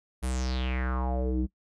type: tone with low-pass filter sweep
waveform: square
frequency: 63.7 Hz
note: C2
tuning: 46 cents flat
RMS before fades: -29 dBFS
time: 0.22-1.47 s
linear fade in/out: 20 ms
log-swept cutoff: 11000 to 250 Hz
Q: 5
effects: noise-tail reverb RT60 0.1 s tail -21 dB re dry